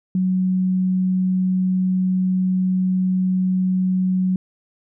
sine tone, 185.4 Hz, F#3, 4 cents sharp, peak -16 dBFS, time 0.15-4.36 s, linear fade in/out 2 ms, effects none

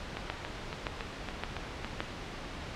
two click trains, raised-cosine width 0.3 ms, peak -19 / -15 dBFS, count 7 / 4, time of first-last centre 0.17-1.846 / 0.3-2.005 s, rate 3.58 / 1.76 Hz, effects pink hiss -41 dBFS RMS until 2.75 s + low-pass 4000 Hz 12 dB/octave

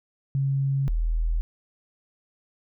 sine tone pair in turn, 137 / 40.73 Hz, C#3 / E1, -20 / -20 cents, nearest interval octave + major sixth, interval 2100 cents, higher first, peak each -21 dBFS, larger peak neither, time 0.35-0.88 / 0.88-1.41 s, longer neither, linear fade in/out 0 ms, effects none

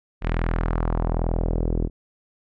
sawtooth tone with low-pass filter sweep, 41.2 Hz, E1, in tune, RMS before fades -23 dBFS, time 0.21-1.9 s, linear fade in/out 50 ms, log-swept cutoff 2400 to 360 Hz, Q 1.6, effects none

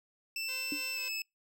25% pulse tone with pitch glide, 2664 to 2606 Hz, E7 to E7, +18 to -20 cents, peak -31 dBFS, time 0.36-1.22 s, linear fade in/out 2 ms, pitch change -38 cents, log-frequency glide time 0.93-1 s
5% pulse tone with tremolo, 514 Hz, C5, 31 cents flat, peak -33 dBFS, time 0.48-1.09 s, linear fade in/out 10 ms, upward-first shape sine, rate 3.6 Hz, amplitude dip 45%
sine tone with exponential decay, 291.1 Hz, D4, 15 cents flat, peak -31 dBFS, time 0.72-0.85 s, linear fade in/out 2 ms, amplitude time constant 27 ms
effects noise-tail reverb RT60 0.2 s tail -26 dB re dry

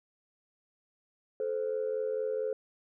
sine tone pair together, 435.1 / 519.5 Hz, A4 / C5, -19 / -12 cents, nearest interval minor third, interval 307 cents, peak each -31 / -32 dBFS, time 1.4-2.53 s, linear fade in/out 2 ms, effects tanh soft clip ceiling -24 dBFS

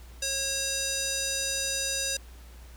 square tone with band-pass filter, 544 Hz, C#5, 33 cents flat, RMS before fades -30 dBFS, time 0.22-2.17 s, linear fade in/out 5 ms, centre 6300 Hz, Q 1.7, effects added 60 Hz sine -45 dBFS peak until 2.76 s + pink hiss -55 dBFS RMS until 2.76 s

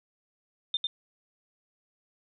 sine tone with echo, 3600 Hz, A7, 39 cents sharp, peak -25 dBFS, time 0.74-0.77 s, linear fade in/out 2 ms, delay 100 ms, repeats 1, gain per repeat -2 dB, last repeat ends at 0.87 s, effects none

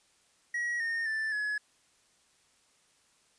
triangle tone with pitch steps, 1910 / 1835.4 / 1763.7 / 1694.8 Hz, A#6 / A#6 / A6 / G#6, +42 / -27 / +4 / +35 cents, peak -28 dBFS, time 0.54-1.58 s, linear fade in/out 5 ms, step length 260 ms, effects white hiss -67 dBFS RMS until 3.38 s + resampled to 22050 Hz

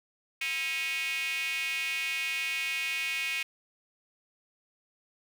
square tone with high-pass filter, 146.9 Hz, D3, 1 cent sharp, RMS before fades -32 dBFS, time 0.41-3.43 s, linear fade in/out 5 ms, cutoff 2400 Hz, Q 7.3, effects none

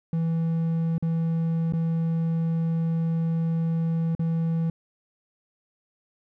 triangle tone with dropouts, 164.4 Hz, E3, 4 cents flat, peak -20 dBFS, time 0.13-4.7 s, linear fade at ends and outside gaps 2 ms, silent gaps 0.981-1.025 / 1.724-1.735 / 4.151-4.194 s, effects none

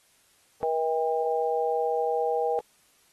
harmonic tone, 160 Hz, D#3, 49 cents sharp, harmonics 3 / 4 / 5, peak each -26 / -31 / -28 dBFS, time 0.63-2.59 s, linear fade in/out 0 ms, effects white hiss -63 dBFS RMS until 3.12 s + AAC 32 kbps

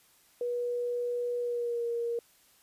sine tone with pitch glide, 484.6 to 469.7 Hz, B4 to A#4, -33 to +13 cents, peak -29 dBFS, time 0.41-2.19 s, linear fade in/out 2 ms, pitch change -54 cents, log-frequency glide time 1.39-1.85 s, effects white hiss -63 dBFS RMS until 2.62 s + resampled to 32000 Hz

